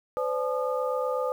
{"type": "tone cluster", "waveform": "sine", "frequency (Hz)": [509, 577, 859, 1219], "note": ["C5", "D5", "A5", "D#6"], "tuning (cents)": [-48, -31, -42, -36], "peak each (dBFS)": [-27, -33, -36, -33], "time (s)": [0.17, 1.32], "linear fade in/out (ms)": 0, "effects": ["9-bit"]}